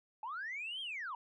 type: linear two-way sweep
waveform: sine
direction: up then down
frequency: 825 to 3259 to 906 Hz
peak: -38 dBFS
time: 0.23-1.15 s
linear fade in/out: 2 ms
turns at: 0.81 s
effects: tanh soft clip ceiling -35 dBFS